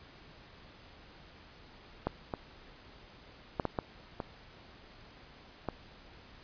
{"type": "clicks", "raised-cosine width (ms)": 1, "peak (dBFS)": [-16, -20, -16, -16, -17, -21, -19], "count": 7, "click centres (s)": [2.07, 2.338, 3.598, 3.653, 3.788, 4.202, 5.687], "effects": ["pink hiss -55 dBFS RMS until 6.43 s", "resampled to 11025 Hz"]}